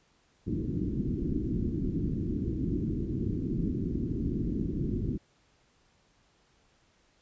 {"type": "low-pass noise", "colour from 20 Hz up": "white", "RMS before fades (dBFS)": -31, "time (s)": [0.46, 5.18], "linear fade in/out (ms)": 20, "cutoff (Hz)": 340, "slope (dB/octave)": 48, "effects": ["pink hiss -67 dBFS RMS until 7.21 s", "resampled to 16000 Hz"]}